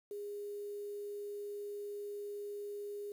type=tone with quantisation; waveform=sine; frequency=409.9 Hz; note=G#4; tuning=23 cents flat; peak=-40 dBFS; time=0.11-3.12 s; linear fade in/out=2 ms; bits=10; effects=none